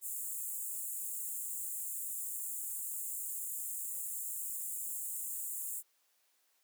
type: high-pass noise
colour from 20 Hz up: pink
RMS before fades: -40 dBFS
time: 0.01-5.83 s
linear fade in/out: 50 ms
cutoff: 7100 Hz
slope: 96 dB/octave
effects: white hiss -74 dBFS RMS until 6.63 s + high-pass 400 Hz 12 dB/octave